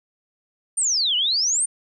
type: exponential two-way sweep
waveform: sine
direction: down then up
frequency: 9220 to 2846 to 9220 Hz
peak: -18 dBFS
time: 0.77-1.66 s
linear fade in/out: 10 ms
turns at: 1.16 s
effects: none